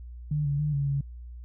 sine tone with pitch steps, 149.8 / 142.4 / 149.6 / 140.7 / 139.5 Hz, D3 / C#3 / D3 / C#3 / C#3, +35 / +47 / +32 / +26 / +11 cents, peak -24 dBFS, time 0.31-1.01 s, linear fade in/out 5 ms, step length 140 ms, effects added 60 Hz sine -39 dBFS peak until 1.44 s

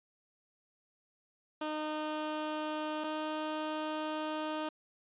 15% pulse tone pair in turn, 306.9 / 308.9 Hz, D#4 / D#4, -24 / -12 cents, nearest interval unison, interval 12 cents, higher second, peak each -28 dBFS, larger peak neither, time 1.61-3.04 / 3.04-4.69 s, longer second, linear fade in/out 5 ms, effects resampled to 8000 Hz

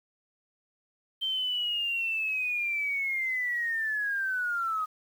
sine linear sweep, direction down, 3136 to 1244.5 Hz, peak -27 dBFS, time 1.21-4.86 s, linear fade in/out 20 ms, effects 9-bit

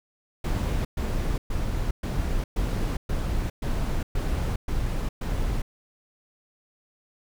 brown noise bursts, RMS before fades -26 dBFS, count 10, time 0.44-5.62 s, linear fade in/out 5 ms, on 410 ms, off 120 ms, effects none

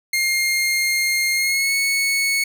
sawtooth tone with pitch glide, 2124 to 2208 Hz, C7 to C#7, +25 to -7 cents, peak -14 dBFS, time 0.13-2.44 s, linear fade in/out 5 ms, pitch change +68 cents, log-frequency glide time 1.34-1.74 s, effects none

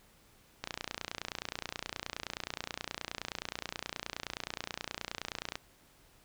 click train, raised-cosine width 0.2 ms, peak -18 dBFS, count 146, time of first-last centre 0.64-5.555 s, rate 29.5 Hz, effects pink hiss -63 dBFS RMS until 6.24 s

